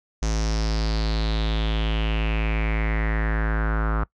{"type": "tone with low-pass filter sweep", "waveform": "square", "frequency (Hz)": 54.3, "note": "A1", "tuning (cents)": -22, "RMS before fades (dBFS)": -23, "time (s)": [0.22, 4.04], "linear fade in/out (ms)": 5, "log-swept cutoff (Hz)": [6200, 1300], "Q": 5.2, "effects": ["noise-tail reverb RT60 0.1 s tail -22 dB re dry"]}